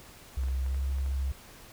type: tone with pitch glide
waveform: sine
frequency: 65.41 to 67.37 Hz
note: C2 to C#2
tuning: 0 to -49 cents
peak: -27 dBFS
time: 0.37-1.32 s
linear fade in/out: 5 ms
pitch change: +51 cents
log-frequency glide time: 0.66-0.78 s
type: clicks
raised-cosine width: 0.5 ms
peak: -34 dBFS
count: 6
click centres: 0.436 / 0.485 / 0.663 / 0.746 / 0.985 / 1.062 s
effects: pink hiss -51 dBFS RMS until 1.72 s